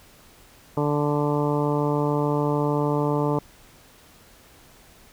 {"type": "harmonic tone", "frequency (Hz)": 146.83, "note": "D3", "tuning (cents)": 0, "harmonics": [1, 2, 3, 4, 5, 6, 7, 8], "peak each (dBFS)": [-25, -26, -26, -30, -37, -30, -33, -37], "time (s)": [0.77, 3.39], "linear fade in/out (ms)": 2, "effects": ["pink hiss -52 dBFS RMS until 5.12 s"]}